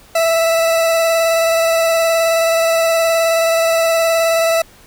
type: tone with vibrato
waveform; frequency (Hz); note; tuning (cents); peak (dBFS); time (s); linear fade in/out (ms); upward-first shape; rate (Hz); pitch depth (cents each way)
40% pulse; 659.3; E5; 0; -11; 0.15-4.62; 5; square; 19; 12
effects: pink hiss -45 dBFS RMS until 4.86 s